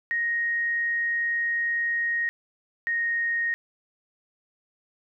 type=tone pair in turn; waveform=sine; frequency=1871 / 1863 Hz; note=A#6 / A#6; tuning=+6 / -2 cents; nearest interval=unison; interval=8 cents; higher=first; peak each=-23 dBFS; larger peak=neither; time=0.11-2.29 / 2.87-3.54 s; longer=first; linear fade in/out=0 ms; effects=none